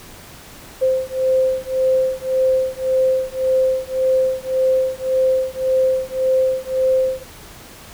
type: beating tone pair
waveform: sine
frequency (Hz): 520 / 521.8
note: C5 / C5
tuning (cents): -11 / -5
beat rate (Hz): 1.8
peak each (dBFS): -18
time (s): 0.81-7.24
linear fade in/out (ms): 20
effects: pink hiss -40 dBFS RMS until 7.93 s